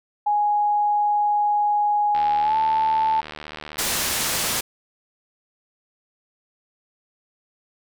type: tone with pitch glide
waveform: sine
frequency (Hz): 830.6 to 880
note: G#5 to A5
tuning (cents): 0 to 0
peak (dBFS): -17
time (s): 0.26-3.21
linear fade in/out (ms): 10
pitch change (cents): +100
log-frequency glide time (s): 2.41-2.56
type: click train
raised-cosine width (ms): 0.3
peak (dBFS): -18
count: 187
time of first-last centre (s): 2.15-4.601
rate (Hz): 75.9
type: low-pass noise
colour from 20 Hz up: white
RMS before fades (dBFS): -24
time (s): 3.78-4.61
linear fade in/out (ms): 10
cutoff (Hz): 11000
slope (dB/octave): 12
effects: none